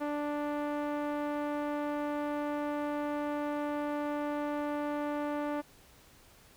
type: tone with low-pass filter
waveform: 5% pulse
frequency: 293.7 Hz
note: D4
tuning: in tune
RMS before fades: -34 dBFS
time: 0-5.62 s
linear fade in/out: 20 ms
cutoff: 700 Hz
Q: 0.67
effects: pink hiss -59 dBFS RMS until 6.56 s